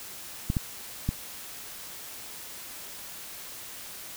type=clicks; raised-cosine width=5 ms; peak=-13 dBFS; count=3; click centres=0.501 / 0.568 / 1.09 s; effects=white hiss -42 dBFS RMS until 4.16 s